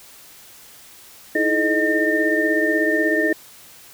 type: tone cluster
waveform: sine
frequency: 315.6 / 331.9 / 429.1 / 616 / 1812 Hz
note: D#4 / E4 / A4 / D#5 / A#6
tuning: +25 / +12 / -43 / -17 / -50 cents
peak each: -22 / -25 / -24 / -24 / -20 dBFS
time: 1.35-3.33 s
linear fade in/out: 5 ms
effects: white hiss -45 dBFS RMS until 3.93 s